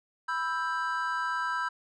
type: chord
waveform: triangle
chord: E minor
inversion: second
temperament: just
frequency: 988.9 / 1318.5 / 1582.2 Hz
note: B5 / E6 / G6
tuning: +2 / 0 / +16 cents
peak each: -31 dBFS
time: 0.28-1.69 s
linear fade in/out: 10 ms
effects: resampled to 22050 Hz